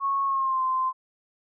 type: tone with pitch glide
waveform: sine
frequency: 1100 to 1039.5 Hz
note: C#6 to C6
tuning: -14 to -12 cents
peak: -22 dBFS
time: 0-0.93 s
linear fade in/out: 50 ms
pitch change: -98 cents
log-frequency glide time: 0.25-0.62 s
effects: none